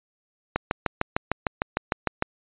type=click train; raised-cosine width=0.5 ms; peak=-7 dBFS; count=12; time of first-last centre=0.56-2.224 s; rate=6.61 Hz; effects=resampled to 8000 Hz